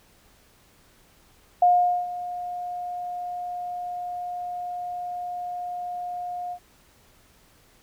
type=tone with ADSR envelope; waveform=sine; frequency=713 Hz; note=F5; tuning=36 cents sharp; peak=-13 dBFS; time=1.62-6.59 s; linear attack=4 ms; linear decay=440 ms; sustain=-16 dB; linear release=71 ms; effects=pink hiss -58 dBFS RMS until 7.82 s